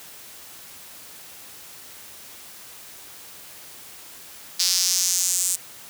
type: tone with high-pass filter sweep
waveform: square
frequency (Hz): 90.5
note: F#2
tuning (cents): -38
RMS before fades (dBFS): -22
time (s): 4.59-5.56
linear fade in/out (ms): 10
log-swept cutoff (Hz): 4900 to 7900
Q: 3.1
effects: white hiss -43 dBFS RMS until 5.89 s + high-pass 60 Hz 12 dB/octave